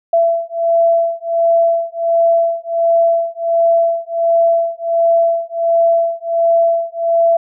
sine beating tone pair, 670 / 671.4 Hz, E5 / E5, +28 / +32 cents, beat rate 1.4 Hz, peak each -14 dBFS, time 0.13-7.37 s, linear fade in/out 5 ms, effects none

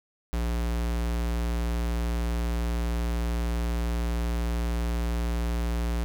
square tone, 58.4 Hz, A#1, 4 cents sharp, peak -26 dBFS, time 0.33-6.04 s, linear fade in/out 0 ms, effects none

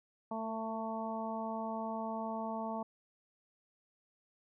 harmonic tone with a mistuned harmonic, 222.5 Hz, A3, 20 cents sharp, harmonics 1 / 2 / 3 / 4 / 5, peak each -40 / -47 / -41 / -41 / -46 dBFS, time 0.31-2.83 s, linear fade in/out 5 ms, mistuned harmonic 2, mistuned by +16 cents, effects none

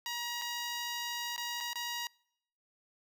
10% pulse tone with dropouts, 953 Hz, A#5, 38 cents sharp, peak -27 dBFS, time 0.06-2.07 s, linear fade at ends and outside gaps 1 ms, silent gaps 0.415-0.419 / 1.363-1.378 / 1.604-1.608 / 1.732-1.756 s, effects noise-tail reverb RT60 0.7 s tail -26 dB re dry

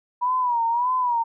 sine tone with vibrato, 967 Hz, B5, 37 cents flat, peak -19 dBFS, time 0.21-1.24 s, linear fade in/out 20 ms, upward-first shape sine, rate 1.7 Hz, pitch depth 93 cents each way, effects none

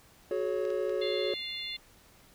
triangle chord, F# suspended second, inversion none, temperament equal with one note detuned, 370 / 425.3 / 554.4 Hz, F#4 / G#4 / C#5, 0 / +41 / 0 cents, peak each -31 dBFS, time 0.31-1.34 s, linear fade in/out 2 ms
clicks, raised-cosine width 0.2 ms, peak -32 dBFS, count 3, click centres 0.652 / 0.704 / 0.895 s
harmonic tone, 698.5 Hz, F5, in tune, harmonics 3 / 4 / 5 / 6, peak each -42 / -44 / -38 / -41 dBFS, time 1.01-1.77 s, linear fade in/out 10 ms
effects pink hiss -59 dBFS RMS until 2.34 s

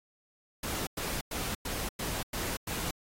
pink noise bursts, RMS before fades -35 dBFS, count 7, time 0.63-2.91 s, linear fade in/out 5 ms, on 240 ms, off 100 ms, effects AAC 48 kbps

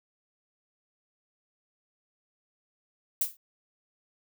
violet noise with exponential decay, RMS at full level -22 dBFS, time 3.21-3.37 s, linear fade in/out 5 ms, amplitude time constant 33 ms, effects none

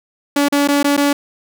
sawtooth tone with dropouts, 285.6 Hz, D4, 48 cents flat, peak -8 dBFS, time 0.36-1.13 s, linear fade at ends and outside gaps 5 ms, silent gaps 0.485-0.523 / 0.676-0.685 / 0.83-0.843 / 0.967-0.975 s, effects none

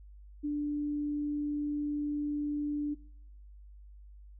sine tone, 293.7 Hz, D4, in tune, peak -30 dBFS, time 0.43-2.95 s, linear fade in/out 20 ms, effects noise-tail reverb RT60 0.8 s tail -25 dB re dry + added 50 Hz sine -49 dBFS peak until 4.39 s

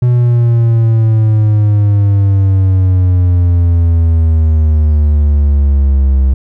triangle exponential sweep, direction down, 123.5 to 65.7 Hz, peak -4 dBFS, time 0.02-6.34 s, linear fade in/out 5 ms, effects none

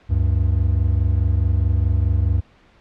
triangle tone pair together, 71.26 / 96 Hz, C#2 / G2, +48 / -36 cents, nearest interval perfect fourth, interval 516 cents, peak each -16 dBFS, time 0.09-2.41 s, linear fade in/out 20 ms, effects pink hiss -53 dBFS RMS until 2.8 s + low-pass 3000 Hz 12 dB/octave

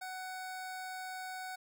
25% pulse tone, 746 Hz, F#5, 14 cents sharp, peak -37 dBFS, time 0.01-1.56 s, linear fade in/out 10 ms, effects none

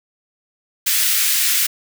white high-pass noise, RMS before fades -17 dBFS, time 0.86-1.67 s, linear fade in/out 10 ms, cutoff 1600 Hz, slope 24 dB/octave, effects none

